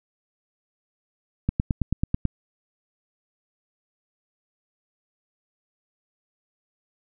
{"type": "click train", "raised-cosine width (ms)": 5, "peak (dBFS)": -9, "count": 8, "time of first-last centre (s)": [1.49, 2.253], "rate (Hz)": 9.17, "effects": []}